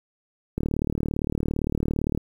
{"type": "click train", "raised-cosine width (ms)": 3, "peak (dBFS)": -12, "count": 61, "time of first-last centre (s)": [0.58, 2.176], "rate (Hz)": 37.6, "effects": ["8-bit"]}